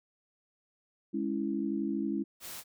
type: chord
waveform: sine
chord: C# minor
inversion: second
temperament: equal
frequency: 207.7 / 277.2 / 329.6 Hz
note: G#3 / C#4 / E4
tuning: 0 / 0 / 0 cents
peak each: -34 dBFS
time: 1.13-2.24 s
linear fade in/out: 20 ms
type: noise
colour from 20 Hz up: white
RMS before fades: -43 dBFS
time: 2.4-2.64 s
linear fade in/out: 50 ms
effects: none